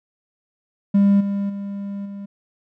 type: tone with level steps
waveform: triangle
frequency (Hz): 200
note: G3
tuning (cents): +35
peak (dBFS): -9 / -18 / -24 / -28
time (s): 0.94-2.26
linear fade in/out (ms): 10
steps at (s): 1.2 / 1.49 / 2.05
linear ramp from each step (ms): 10
effects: tanh soft clip ceiling -5 dBFS